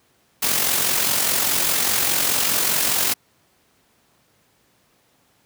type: noise with amplitude modulation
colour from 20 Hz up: white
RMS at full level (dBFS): -18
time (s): 0.42-3.14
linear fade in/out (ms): 10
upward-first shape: sine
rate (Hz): 44.9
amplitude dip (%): 45
effects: pink hiss -61 dBFS RMS until 5.45 s + high-pass 100 Hz 12 dB/octave